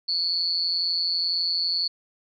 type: tone with amplitude modulation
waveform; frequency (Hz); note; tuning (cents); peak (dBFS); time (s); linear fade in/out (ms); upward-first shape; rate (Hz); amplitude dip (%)
sine; 4435; C#8; 0; -18; 0.08-1.88; 10; sine; 172; 95
effects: none